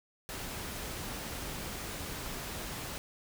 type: noise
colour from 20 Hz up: pink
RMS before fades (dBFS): -40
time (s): 0.29-2.98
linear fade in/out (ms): 0
effects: none